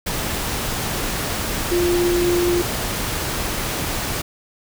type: tone in noise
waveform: sine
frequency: 350.2 Hz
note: F4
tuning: 5 cents sharp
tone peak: -16 dBFS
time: 1.71-2.62 s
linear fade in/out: 10 ms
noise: pink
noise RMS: -24 dBFS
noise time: 0.06-4.22 s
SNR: +5 dB
effects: none